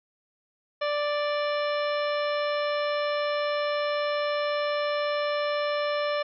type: harmonic tone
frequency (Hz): 587.3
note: D5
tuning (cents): 0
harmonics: 1 / 2 / 3 / 4 / 5 / 6 / 7 / 9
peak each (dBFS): -26 / -32 / -36 / -38 / -40 / -42 / -43 / -45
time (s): 0.81-6.23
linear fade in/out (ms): 10
effects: none